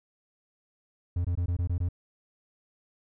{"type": "tone bursts", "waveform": "triangle", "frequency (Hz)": 87.5, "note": "F2", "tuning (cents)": 4, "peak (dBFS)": -23, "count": 7, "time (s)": [1.16, 1.888], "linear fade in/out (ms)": 5, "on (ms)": 86, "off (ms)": 21, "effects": []}